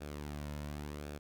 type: tone with flanger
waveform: sawtooth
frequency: 73.6 Hz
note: D2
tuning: 4 cents sharp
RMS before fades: -43 dBFS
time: 0-1.19 s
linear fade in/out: 20 ms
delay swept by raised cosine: 0.98 to 2.58 ms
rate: 0.91 Hz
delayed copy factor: -0.5
effects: none